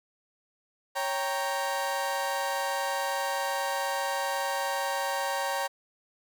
30% pulse chord, G diminished, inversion second, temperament equal, 554.4 / 784 / 932.3 Hz, Db5 / G5 / Bb5, 0 / 0 / 0 cents, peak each -30 dBFS, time 0.95-5.68 s, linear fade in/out 20 ms, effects none

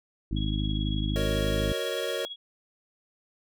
harmonic tone, 51.91 Hz, G#1, in tune, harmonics 1 / 2 / 3 / 4 / 5 / 6, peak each -29 / -32 / -34 / -35 / -36 / -37 dBFS, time 0.31-1.73 s, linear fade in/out 5 ms
sine tone with tremolo, 3322 Hz, G#7, in tune, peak -33 dBFS, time 0.36-2.36 s, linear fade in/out 10 ms, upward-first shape triangle, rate 18 Hz, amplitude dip 80%
square chord, D# minor seventh, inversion first, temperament equal, 370 / 466.2 / 554.4 / 622.3 Hz, F#4 / A#4 / C#5 / D#5, 0 / 0 / 0 / 0 cents, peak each -37 / -34 / -34 / -37 dBFS, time 1.16-2.25 s, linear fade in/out 0 ms
effects none

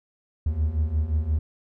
triangle beating tone pair, 73.7 / 79.4 Hz, D2 / D#2, +7 / +36 cents, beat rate 5.7 Hz, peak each -25 / -21 dBFS, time 0.46-1.39 s, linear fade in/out 5 ms, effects none

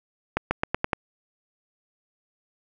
accelerating click train, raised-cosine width 0.5 ms, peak -7 dBFS, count 6, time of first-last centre 0.37-0.932 s, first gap 140 ms, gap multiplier 0.89, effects none

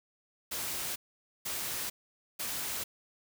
white noise bursts, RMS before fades -36 dBFS, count 3, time 0.51-2.84 s, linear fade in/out 10 ms, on 450 ms, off 490 ms, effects none

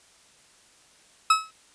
40% pulse tone with exponential decay, 1290 Hz, E6, 38 cents flat, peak -12 dBFS, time 1.3-1.51 s, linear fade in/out 5 ms, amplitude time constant 44 ms, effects white hiss -57 dBFS RMS until 1.74 s + resampled to 22050 Hz

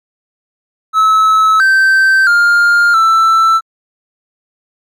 triangle tone with pitch steps, 1297 / 1554 / 1406 / 1329 Hz, E6 / G6 / F6 / E6, -28 / -16 / +11 / +14 cents, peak -4 dBFS, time 0.93-3.61 s, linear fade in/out 50 ms, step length 670 ms, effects MP3 96 kbps

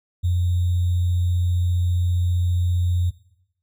sine tone with sample-and-hold, 88.5 Hz, F2, 23 cents sharp, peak -17 dBFS, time 0.23-3.11 s, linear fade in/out 20 ms, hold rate 3675 Hz, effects noise-tail reverb RT60 0.8 s tail -18 dB re dry

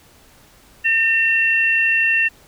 sine tone pair together, 1814 / 2718 Hz, A#6 / F7, -48 / -48 cents, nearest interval perfect fifth, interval 700 cents, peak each -17 / -16 dBFS, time 0.84-2.29 s, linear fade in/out 20 ms, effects pink hiss -50 dBFS RMS until 2.47 s

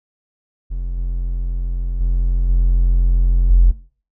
triangle tone with level steps, 43.65 Hz, F1, in tune, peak -18 / -16 / -11 / -8 / -3 dBFS, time 0.7-3.72 s, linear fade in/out 20 ms, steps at 0.97 / 2 / 2.49 / 3.5 s, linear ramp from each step 5 ms, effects noise-tail reverb RT60 0.4 s tail -20 dB re dry + tanh soft clip ceiling -4 dBFS

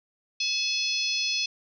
harmonic tone with a mistuned harmonic, 853 Hz, G#5, 46 cents sharp, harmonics 3 / 4 / 5 / 6 / 7, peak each -30 / -32 / -31 / -30 / -35 dBFS, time 0.4-1.46 s, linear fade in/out 5 ms, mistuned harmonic 3, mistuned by +18 cents, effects none

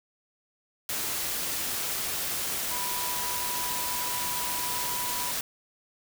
sine tone in noise, 981 Hz, B5, 12 cents flat, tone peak -35 dBFS, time 2.71-5.31 s, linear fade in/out 2 ms, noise white, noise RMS -31 dBFS, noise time 0.89-5.41 s, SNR -7 dB, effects none

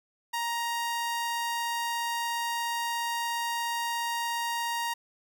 sawtooth tone, 937 Hz, A#5, 9 cents sharp, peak -25 dBFS, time 0.33-4.94 s, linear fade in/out 10 ms, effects none

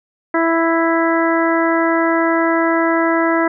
harmonic tone, 330.4 Hz, E4, 4 cents sharp, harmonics 1 / 2 / 3 / 4 / 5 / 6, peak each -16 / -19 / -21 / -22 / -23 / -24 dBFS, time 0.34-3.48 s, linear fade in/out 5 ms, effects none

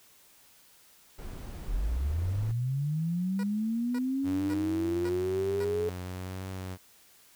brown noise, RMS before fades -40 dBFS, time 1.18-2.52 s, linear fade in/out 10 ms
sine linear sweep, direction up, 36 to 429.7 Hz, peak -27 dBFS, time 1.68-5.89 s, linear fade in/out 0 ms
15% pulse tone bursts, 483.1 Hz, B4, 38 cents flat, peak -33 dBFS, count 5, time 3.39-5.645 s, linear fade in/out 2 ms, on 43 ms, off 510 ms
sawtooth tone with vibrato, 92.5 Hz, F#2, in tune, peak -32 dBFS, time 4.23-6.78 s, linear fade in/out 50 ms, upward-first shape triangle, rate 1 Hz, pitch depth 41 cents each way
effects white hiss -59 dBFS RMS until 7.35 s

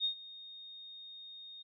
sine tone with ADSR envelope, 3700 Hz, A#7, 14 cents flat, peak -28 dBFS, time 0-1.63 s, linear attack 45 ms, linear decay 98 ms, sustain -19 dB, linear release 16 ms, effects none

